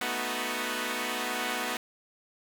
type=chord; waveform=5% pulse; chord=B dominant seventh; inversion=third; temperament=equal; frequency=220 / 246.9 / 311.1 / 370 Hz; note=A3 / B3 / D#4 / F#4; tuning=0 / 0 / 0 / 0 cents; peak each=-26 / -22 / -26 / -25 dBFS; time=0.01-1.77 s; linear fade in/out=2 ms; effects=9-bit